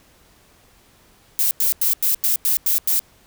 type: noise bursts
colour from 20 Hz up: violet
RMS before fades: -18 dBFS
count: 8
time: 1.39-2.994 s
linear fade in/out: 0 ms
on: 120 ms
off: 92 ms
effects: pink hiss -54 dBFS RMS until 3.26 s